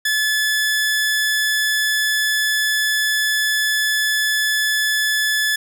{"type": "tone", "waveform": "sawtooth", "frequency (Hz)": 1725, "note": "A6", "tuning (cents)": -35, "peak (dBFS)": -13, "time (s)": [0.05, 5.56], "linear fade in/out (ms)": 5, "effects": []}